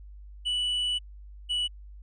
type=tone pair in turn; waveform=triangle; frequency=2960 / 2949 Hz; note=F#7 / F#7; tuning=0 / -6 cents; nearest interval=unison; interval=6 cents; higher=first; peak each=-24 dBFS; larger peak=neither; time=0.45-0.99 / 1.49-1.68 s; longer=first; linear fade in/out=20 ms; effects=added 50 Hz sine -43 dBFS peak until 2.02 s + resampled to 24000 Hz